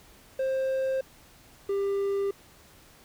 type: tone pair in turn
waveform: triangle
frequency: 529 / 397.1 Hz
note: C5 / G4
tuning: +19 / +22 cents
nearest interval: perfect fourth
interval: 497 cents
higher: first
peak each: -23 dBFS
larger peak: neither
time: 0.39-1.01 / 1.69-2.31 s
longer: neither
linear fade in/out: 5 ms
effects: pink hiss -55 dBFS RMS until 3.04 s